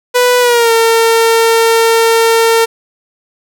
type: tone with pitch glide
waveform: sawtooth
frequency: 493.9 to 455.5 Hz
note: B4 to A#4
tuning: 0 to -40 cents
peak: -3 dBFS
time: 0.14-2.66 s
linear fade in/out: 20 ms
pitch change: -140 cents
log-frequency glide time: 0.4-0.72 s
effects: none